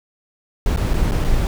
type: noise with dropouts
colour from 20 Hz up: brown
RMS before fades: -17 dBFS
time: 0.66-1.47 s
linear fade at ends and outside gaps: 1 ms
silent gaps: 0.762-0.772 / 0.936-0.94 / 1.111-1.119 / 1.242-1.246 s
effects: none